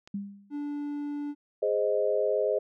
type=click; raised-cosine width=0.2 ms; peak=-30 dBFS; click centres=0.075 s
type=tone with exponential decay; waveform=sine; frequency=200.3 Hz; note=G3; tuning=38 cents sharp; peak=-28 dBFS; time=0.14-0.6 s; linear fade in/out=5 ms; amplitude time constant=100 ms
type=tone; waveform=triangle; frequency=290.8 Hz; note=D4; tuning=17 cents flat; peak=-29 dBFS; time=0.5-1.35 s; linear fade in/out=50 ms
type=chord; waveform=sine; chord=Ab major; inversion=none; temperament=equal; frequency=415.3 / 523.3 / 622.3 Hz; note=Ab4 / C5 / Eb5; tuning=0 / 0 / 0 cents; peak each=-28 dBFS; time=1.62-2.59 s; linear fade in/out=10 ms
effects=none